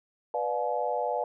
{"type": "chord", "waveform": "sine", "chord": "B diminished seventh", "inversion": "none", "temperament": "just", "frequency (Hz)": [493.9, 592.7, 711.2, 853.4], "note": ["B4", "D5", "F5", "Ab5"], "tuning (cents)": [0, 16, 31, 47], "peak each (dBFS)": -32, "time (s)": [0.34, 1.24], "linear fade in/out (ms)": 2, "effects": []}